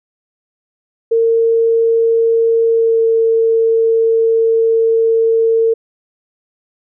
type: tone with pitch glide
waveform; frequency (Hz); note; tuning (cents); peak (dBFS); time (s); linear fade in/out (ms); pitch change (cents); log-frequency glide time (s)
sine; 456.8 to 452.9; A#4 to A#4; -35 to -50; -9; 1.11-5.74; 10; -15; 2.69-3.04
effects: none